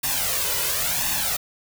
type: noise with flanger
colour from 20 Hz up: white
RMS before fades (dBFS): -24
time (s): 0.03-1.37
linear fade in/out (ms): 10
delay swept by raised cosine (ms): 1.1 to 2.03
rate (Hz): 0.95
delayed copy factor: +0.75
effects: none